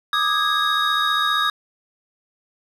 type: tone cluster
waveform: triangle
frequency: 1187 / 1262 / 1649 / 3757 Hz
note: D6 / D#6 / G#6 / A#7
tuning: +18 / +24 / -13 / +13 cents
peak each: -21 dBFS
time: 0.13-1.5 s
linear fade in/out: 2 ms
effects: tanh soft clip ceiling -7 dBFS